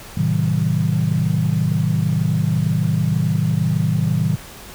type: chord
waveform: sine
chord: A diminished seventh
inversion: none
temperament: just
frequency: 110 / 132 / 158.4 / 190.08 Hz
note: A2 / C3 / Eb3 / Gb3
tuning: 0 / +16 / +31 / +47 cents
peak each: -21 / -22 / -18 / -23 dBFS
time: 0.17-4.36 s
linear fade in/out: 5 ms
effects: tanh soft clip ceiling -6 dBFS + pink hiss -38 dBFS RMS until 4.74 s